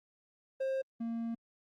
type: tone pair in turn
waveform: triangle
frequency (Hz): 532 / 230.4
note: C5 / A#3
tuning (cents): +29 / -20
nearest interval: octave + major second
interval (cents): 1449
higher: first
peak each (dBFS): -29 / -32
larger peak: first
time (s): 0.6-0.82 / 1-1.35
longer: second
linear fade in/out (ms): 10
effects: Opus 32 kbps